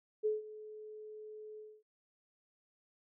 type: tone with ADSR envelope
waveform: sine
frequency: 428.8 Hz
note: A4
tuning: 45 cents flat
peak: -28 dBFS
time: 0.23-1.83 s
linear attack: 27 ms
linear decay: 160 ms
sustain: -18 dB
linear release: 250 ms
effects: none